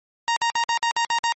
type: tone bursts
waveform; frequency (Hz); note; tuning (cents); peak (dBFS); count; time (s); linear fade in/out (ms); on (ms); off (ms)
sawtooth; 932.3; A#5; 0; -15; 8; 0.28-1.323; 0; 84; 53
effects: MP3 32 kbps